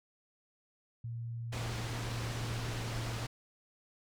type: tone with pitch glide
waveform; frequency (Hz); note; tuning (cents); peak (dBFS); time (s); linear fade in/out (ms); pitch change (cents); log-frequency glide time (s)
sine; 116.54 to 115.73; A#2 to A#2; 0 to -12; -37; 1.04-3.26; 5; -12; 1.29-2.93
type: low-pass noise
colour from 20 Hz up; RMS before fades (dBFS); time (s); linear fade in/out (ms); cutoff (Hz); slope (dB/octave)
pink; -41; 1.52-3.27; 10; 6500; 12
effects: none